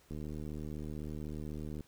click train, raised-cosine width 3 ms, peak -30 dBFS, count 130, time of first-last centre 0.11-1.807 s, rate 76 Hz, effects pink hiss -65 dBFS RMS until 1.87 s

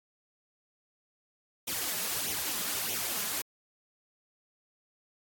white noise with flanger, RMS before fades -33 dBFS, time 1.67-3.42 s, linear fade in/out 10 ms, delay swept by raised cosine 0.31 to 4.91 ms, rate 1.6 Hz, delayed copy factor +0.7, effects high-pass 80 Hz 12 dB/octave + AAC 64 kbps

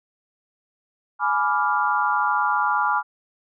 sine chord, G# diminished seventh, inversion none, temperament equal with one note detuned, 839.8 / 987.8 / 1174.7 / 1396.9 Hz, G#5 / B5 / D6 / F6, +19 / 0 / 0 / 0 cents, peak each -24 dBFS, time 1.19-3.03 s, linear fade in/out 50 ms, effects none

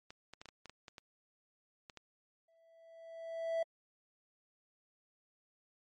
clicks, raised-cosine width 0.2 ms, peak -32 dBFS, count 11, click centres 0.105 / 0.336 / 0.415 / 0.457 / 0.488 / 0.657 / 0.696 / 0.882 / 0.982 / 1.898 / 1.973 s
triangle tone with exponential growth, 659.3 Hz, E5, in tune, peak -28 dBFS, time 2.48-3.63 s, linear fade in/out 5 ms, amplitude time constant 250 ms
effects MP3 48 kbps

